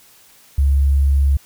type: tone with sample-and-hold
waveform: sine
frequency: 69.4 Hz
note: C#2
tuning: 3 cents sharp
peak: -11 dBFS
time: 0.58-1.37 s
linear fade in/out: 5 ms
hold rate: 11025 Hz
effects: white hiss -49 dBFS RMS until 1.45 s